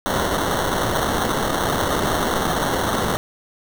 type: noise with sample-and-hold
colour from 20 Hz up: white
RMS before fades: -21 dBFS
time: 0.06-3.17 s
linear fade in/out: 0 ms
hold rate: 2450 Hz
effects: none

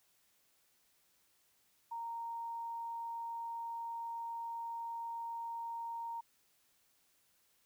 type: tone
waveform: sine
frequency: 927 Hz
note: A#5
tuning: 10 cents flat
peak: -39 dBFS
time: 1.91-6.21 s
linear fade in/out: 10 ms
effects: white hiss -73 dBFS RMS until 7.65 s

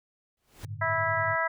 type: noise with exponential growth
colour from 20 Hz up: pink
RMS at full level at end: -43 dBFS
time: 0.37-0.65 s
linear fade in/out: 2 ms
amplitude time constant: 60 ms
type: chord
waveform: sine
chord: G suspended second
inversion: none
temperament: equal with one note detuned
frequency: 99.48 / 110 / 146.83 Hz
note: G2 / A2 / D3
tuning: +26 / 0 / 0 cents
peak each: -38 / -38 / -44 dBFS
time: 0.63-1.36 s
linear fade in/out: 5 ms
type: harmonic tone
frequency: 327.5 Hz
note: E4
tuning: 11 cents flat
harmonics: 2 / 3 / 4 / 5 / 6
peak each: -31 / -31 / -31 / -31 / -31 dBFS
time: 0.81-1.48 s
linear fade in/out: 10 ms
effects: none

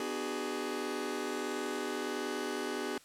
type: chord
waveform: sawtooth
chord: G# half-diminished seventh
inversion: first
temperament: just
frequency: 249.2 / 299 / 373.8 / 415.3 Hz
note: B3 / D4 / F#4 / G#4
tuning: +16 / +31 / +18 / 0 cents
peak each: -37 / -37 / -35 / -35 dBFS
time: 0-2.98 s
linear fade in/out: 2 ms
effects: white hiss -60 dBFS RMS until 3.04 s + low-pass 11000 Hz 12 dB/octave

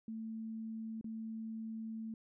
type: tone with dropouts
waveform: sine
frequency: 222.5 Hz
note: A3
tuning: 20 cents sharp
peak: -40 dBFS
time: 0.08-2.14 s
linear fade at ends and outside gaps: 2 ms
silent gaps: 1.012-1.043 s
effects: none

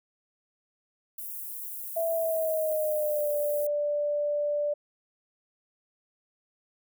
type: high-pass noise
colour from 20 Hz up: white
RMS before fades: -38 dBFS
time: 1.18-3.67 s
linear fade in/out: 5 ms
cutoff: 11000 Hz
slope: 24 dB/octave
type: tone with pitch glide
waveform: sine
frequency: 659.3 to 587.4 Hz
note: E5 to D5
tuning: 0 to 0 cents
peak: -25 dBFS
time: 1.96-4.74 s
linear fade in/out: 10 ms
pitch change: -200 cents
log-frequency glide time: 2.14-3.3 s
effects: none

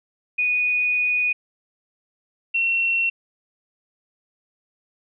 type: tone pair in turn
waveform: sine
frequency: 2473 / 2719 Hz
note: D#7 / F7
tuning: -11 / -47 cents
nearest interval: major second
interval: 164 cents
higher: second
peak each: -18 / -18 dBFS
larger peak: neither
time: 0.38-1.33 / 2.54-3.1 s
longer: first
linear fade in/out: 10 ms
effects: none

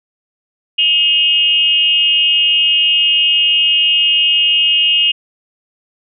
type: tone with frequency modulation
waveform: sine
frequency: 2851 Hz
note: F7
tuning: 35 cents sharp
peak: -9 dBFS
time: 0.78-5.12 s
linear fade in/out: 10 ms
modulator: 299 Hz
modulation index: 0.59
effects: none

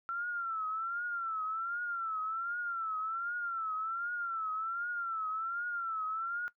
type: tone with vibrato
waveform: sine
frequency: 1352 Hz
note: E6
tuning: 43 cents sharp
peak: -33 dBFS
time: 0.09-6.48 s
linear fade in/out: 0 ms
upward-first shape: triangle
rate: 1.3 Hz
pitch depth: 120 cents each way
effects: noise-tail reverb RT60 0.1 s tail -18 dB re dry

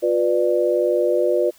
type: chord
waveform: sine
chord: B diminished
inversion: second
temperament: just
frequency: 355.6 / 493.9 / 592.7 Hz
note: F4 / B4 / D5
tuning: +31 / 0 / +16 cents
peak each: -20 dBFS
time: 0.02-1.51 s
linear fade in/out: 20 ms
effects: white hiss -52 dBFS RMS until 1.58 s

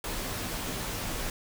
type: noise with comb filter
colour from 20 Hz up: pink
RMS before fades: -34 dBFS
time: 0.04-1.3 s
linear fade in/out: 2 ms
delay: 14 ms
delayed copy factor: -0.5
effects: none

